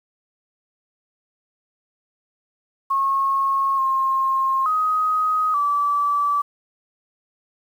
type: tone with pitch steps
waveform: sine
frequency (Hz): 1089 / 1067 / 1256 / 1156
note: C#6 / C6 / D#6 / D6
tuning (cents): -31 / +34 / +16 / -28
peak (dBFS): -17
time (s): 2.9-6.42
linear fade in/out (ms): 10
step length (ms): 880
effects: 8-bit